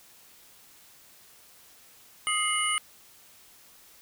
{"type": "tone cluster", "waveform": "sine", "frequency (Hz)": [1250, 2112, 2939, 9240], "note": ["D#6", "C7", "F#7", "D9"], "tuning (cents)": [8, 16, -12, -29], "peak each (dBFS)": -30, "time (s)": [2.27, 2.78], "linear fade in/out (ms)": 0, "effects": ["white hiss -55 dBFS RMS until 4.01 s"]}